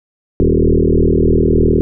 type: tone with frequency modulation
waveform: sine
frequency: 220 Hz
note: A3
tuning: in tune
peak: -8 dBFS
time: 0.4-1.81 s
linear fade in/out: 0 ms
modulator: 39.7 Hz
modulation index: 5.3
effects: none